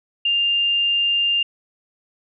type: tone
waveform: sine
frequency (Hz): 2800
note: F7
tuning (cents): +4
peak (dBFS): -16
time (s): 0.25-1.43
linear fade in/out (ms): 5
effects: none